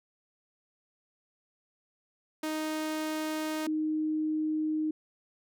sawtooth / sine tone pair in turn, 311.1 / 310 Hz, D#4 / D#4, 0 / -6 cents, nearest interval unison, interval 6 cents, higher first, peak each -27 dBFS, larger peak neither, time 2.43-3.67 / 3.67-4.91 s, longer neither, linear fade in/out 5 ms, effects none

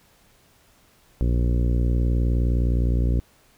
harmonic tone, 59.6 Hz, A#1, 39 cents sharp, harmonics 1 / 2 / 3 / 4 / 5 / 6 / 7 / 8 / 9, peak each -19 / -25 / -33 / -32 / -34 / -38 / -40 / -42 / -43 dBFS, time 1.21-3.2 s, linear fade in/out 0 ms, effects pink hiss -58 dBFS RMS until 3.57 s

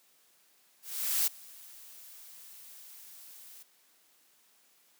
blue noise with ADSR envelope, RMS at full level -27 dBFS, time 0.82-3.63 s, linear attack 450 ms, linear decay 11 ms, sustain -24 dB, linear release 5 ms, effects white hiss -66 dBFS RMS until 4.99 s + high-pass 200 Hz 12 dB/octave

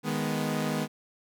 sawtooth chord, G# minor, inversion second, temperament equal, 155.56 / 207.7 / 246.9 Hz, D#3 / G#3 / B3, 0 / 0 / 0 cents, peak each -28 dBFS, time 0.03-0.88 s, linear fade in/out 50 ms, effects none

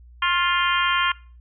harmonic tone with a mistuned harmonic, 349.8 Hz, F4, 3 cents sharp, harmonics 3 / 4 / 5 / 6 / 7 / 8 / 9, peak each -22 / -25 / -27 / -29 / -29 / -29 / -27 dBFS, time 0.22-1.12 s, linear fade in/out 5 ms, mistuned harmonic 3, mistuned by +26 cents, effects noise-tail reverb RT60 0.4 s tail -22 dB re dry + added 60 Hz sine -44 dBFS peak until 1.4 s

